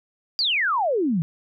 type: exponential sweep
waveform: sine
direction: down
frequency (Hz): 4900 to 151.2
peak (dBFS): -19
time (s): 0.39-1.22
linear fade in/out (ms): 0
effects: none